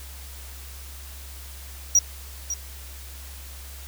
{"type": "tone with echo", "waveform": "triangle", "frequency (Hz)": 5750, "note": "F8", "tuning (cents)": 50, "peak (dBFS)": -12, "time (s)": [1.95, 1.99], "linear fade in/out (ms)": 2, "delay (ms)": 550, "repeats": 1, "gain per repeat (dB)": -12, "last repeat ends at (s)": 2.54, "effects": ["added 67 Hz sine -39 dBFS peak until 3.87 s", "white hiss -44 dBFS RMS until 3.87 s"]}